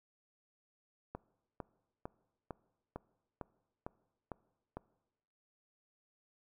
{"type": "click train", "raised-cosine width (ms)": 1, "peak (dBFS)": -27, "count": 9, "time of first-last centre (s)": [1.15, 4.77], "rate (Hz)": 2.21, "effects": ["noise-tail reverb RT60 1.0 s tail -22 dB re dry"]}